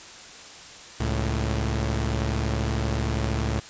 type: tone pair together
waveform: sawtooth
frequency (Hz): 69.3 / 110.3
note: C#2 / A2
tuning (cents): 0 / +5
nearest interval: minor sixth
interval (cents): 805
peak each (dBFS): -22 / -23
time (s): 1-3.6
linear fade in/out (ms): 5
effects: white hiss -43 dBFS RMS until 3.69 s + resampled to 16000 Hz